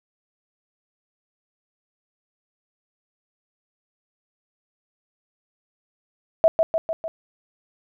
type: tone with echo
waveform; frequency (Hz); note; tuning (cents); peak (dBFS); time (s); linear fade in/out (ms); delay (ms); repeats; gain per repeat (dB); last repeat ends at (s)
sine; 651; E5; -22; -10; 6.44-6.48; 0; 150; 4; -4; 7.08
effects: none